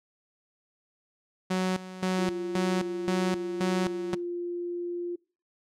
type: tone with tremolo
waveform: sawtooth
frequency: 185.6 Hz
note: F#3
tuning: 6 cents sharp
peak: -21 dBFS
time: 1.5-4.15 s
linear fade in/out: 10 ms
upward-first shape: square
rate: 1.9 Hz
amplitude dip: 80%
type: tone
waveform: sine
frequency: 349.2 Hz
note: F4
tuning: in tune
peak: -30 dBFS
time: 2.18-5.16 s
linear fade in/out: 10 ms
effects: noise-tail reverb RT60 0.4 s tail -25 dB re dry + low-pass 8000 Hz 12 dB/octave